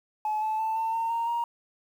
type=tone with pitch steps; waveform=sine; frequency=856 / 869.5 / 883.1 / 897 / 911.1 / 925.4 / 940 Hz; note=A5 / A5 / A5 / A5 / A#5 / A#5 / A#5; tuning=-48 / -21 / +6 / +33 / -40 / -13 / +14 cents; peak=-24 dBFS; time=0.25-1.44 s; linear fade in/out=2 ms; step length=170 ms; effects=tanh soft clip ceiling -22 dBFS + 9-bit